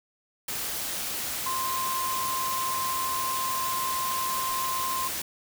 sine tone in noise, 1046.5 Hz, C6, in tune, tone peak -28 dBFS, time 1.46-5.08 s, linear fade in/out 5 ms, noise white, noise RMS -32 dBFS, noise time 0.48-5.22 s, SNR +1 dB, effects none

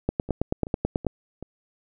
two click trains, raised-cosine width 2 ms, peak -9 / -22 dBFS, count 10 / 4, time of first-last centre 0.09-1.067 / 0.29-1.426 s, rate 9.21 / 2.64 Hz, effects none

